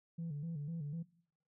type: tone with vibrato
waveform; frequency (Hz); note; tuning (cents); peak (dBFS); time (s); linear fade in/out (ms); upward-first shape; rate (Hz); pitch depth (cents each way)
sine; 155.56; D#3; 0; -37; 0.18-1.03; 10; square; 4; 120
effects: noise-tail reverb RT60 0.6 s tail -20 dB re dry + tanh soft clip ceiling -36 dBFS